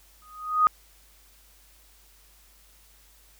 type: tone with exponential growth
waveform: sine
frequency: 1244.5 Hz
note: D#6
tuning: in tune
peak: -13 dBFS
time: 0.22-0.67 s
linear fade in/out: 0 ms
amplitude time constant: 96 ms
effects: added 50 Hz sine -58 dBFS peak until 3.39 s + white hiss -58 dBFS RMS until 3.39 s